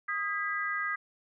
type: chord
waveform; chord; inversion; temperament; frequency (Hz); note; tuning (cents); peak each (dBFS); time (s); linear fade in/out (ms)
sine; G# minor; second; equal with one note detuned; 1244.5 / 1623.3 / 1975.5; D#6 / G#6 / B6; 0 / -40 / 0; -34; 0.08-0.96; 10
effects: none